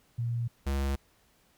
sine / square tone pair in turn, 117.9 / 68.76 Hz, A#2 / C#2, +20 / -13 cents, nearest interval major sixth, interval 933 cents, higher first, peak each -28 dBFS, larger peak neither, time 0.18-0.48 / 0.66-0.96 s, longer neither, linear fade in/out 10 ms, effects pink hiss -66 dBFS RMS until 1.57 s

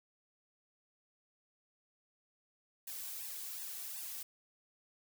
blue noise with flanger, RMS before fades -44 dBFS, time 2.87-4.23 s, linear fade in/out 5 ms, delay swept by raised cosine 1.1 to 2.7 ms, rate 2.7 Hz, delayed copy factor +0.95, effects none

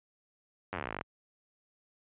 slowing click train, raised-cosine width 0.5 ms, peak -20 dBFS, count 19, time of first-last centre 0.73-1.011 s, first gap 10 ms, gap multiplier 1.05, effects high-pass 60 Hz 12 dB/octave + resampled to 8000 Hz

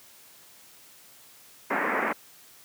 white band-pass noise, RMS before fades -27 dBFS, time 1.7-2.13 s, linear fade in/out 10 ms, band 200 to 2100 Hz, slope 48 dB/octave, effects white hiss -53 dBFS RMS until 2.64 s + high-pass 80 Hz 12 dB/octave

